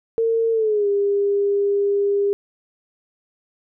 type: tone with pitch glide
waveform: sine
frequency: 454.8 to 402.8 Hz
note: A#4 to G4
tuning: -43 to +47 cents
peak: -16 dBFS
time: 0.18-2.33 s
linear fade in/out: 0 ms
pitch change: -210 cents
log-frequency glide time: 0.52-0.88 s
effects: none